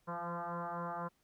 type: tone with frequency modulation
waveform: sine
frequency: 170 Hz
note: F3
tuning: 46 cents flat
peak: -37 dBFS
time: 0.07-1.09 s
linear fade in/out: 20 ms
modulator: 172 Hz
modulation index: 7
effects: pink hiss -75 dBFS RMS until 1.23 s